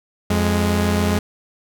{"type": "tone pair together", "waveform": "sawtooth", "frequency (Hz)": [87.31, 207.7], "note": ["F2", "G#3"], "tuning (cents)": [0, 0], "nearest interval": "octave + minor third", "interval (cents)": 1500, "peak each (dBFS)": -15, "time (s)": [0.3, 1.19], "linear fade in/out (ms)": 5, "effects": []}